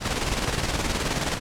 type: noise with tremolo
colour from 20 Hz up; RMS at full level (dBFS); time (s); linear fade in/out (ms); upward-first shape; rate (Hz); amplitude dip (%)
pink; -24; 0-1.4; 50; square; 19; 45
effects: low-pass 8000 Hz 12 dB/octave